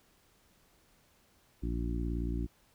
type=harmonic tone; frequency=58.27 Hz; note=A#1; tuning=in tune; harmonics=1 / 2 / 3 / 4 / 5 / 6; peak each=-33 / -41 / -41 / -43 / -40 / -44 dBFS; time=1.62-2.47 s; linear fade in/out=20 ms; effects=pink hiss -67 dBFS RMS until 2.74 s